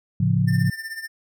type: chord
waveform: sine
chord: A augmented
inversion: none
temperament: equal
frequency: 110 / 138.59 / 174.61 Hz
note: A2 / C#3 / E#3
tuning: 0 / 0 / 0 cents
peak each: -21 dBFS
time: 0.2-0.7 s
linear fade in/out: 5 ms
type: tone with tremolo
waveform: square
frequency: 1793 Hz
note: A6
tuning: 32 cents sharp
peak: -28 dBFS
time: 0.47-1.08 s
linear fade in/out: 20 ms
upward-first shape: triangle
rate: 16 Hz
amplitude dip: 80%
effects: none